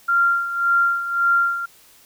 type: tone with tremolo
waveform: sine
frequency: 1386 Hz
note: F6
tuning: 14 cents flat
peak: -13 dBFS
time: 0.08-1.66 s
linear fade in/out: 10 ms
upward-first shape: sine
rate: 1.8 Hz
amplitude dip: 70%
effects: white hiss -51 dBFS RMS until 2.05 s